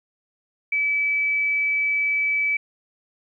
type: tone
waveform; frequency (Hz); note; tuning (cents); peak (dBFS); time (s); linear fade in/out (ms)
sine; 2299; D7; -37; -19; 0.72-2.57; 5
effects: 10-bit